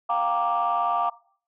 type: chord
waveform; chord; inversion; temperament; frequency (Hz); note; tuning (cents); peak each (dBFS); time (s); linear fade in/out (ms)
sine; G minor seventh; third; equal with one note detuned; 704.5 / 784 / 932.3 / 1174.7; F5 / G5 / Bb5 / D6; +15 / 0 / 0 / 0; -25 / -29 / -27 / -24; 0.09-1.1; 10
effects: noise-tail reverb RT60 0.5 s tail -20 dB re dry + tanh soft clip ceiling -15 dBFS